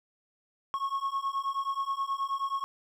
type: beating tone pair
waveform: triangle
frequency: 1090 / 1099.4 Hz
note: C#6 / C#6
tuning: -29 / -15 cents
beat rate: 9.4 Hz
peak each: -31 / -30 dBFS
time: 0.74-2.64 s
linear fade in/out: 0 ms
effects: none